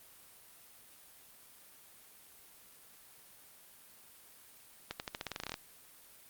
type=accelerating click train; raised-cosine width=0.2 ms; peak=-20 dBFS; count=14; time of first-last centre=4.91-5.541 s; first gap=89 ms; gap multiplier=0.89; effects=white hiss -58 dBFS RMS until 6.29 s + Opus 32 kbps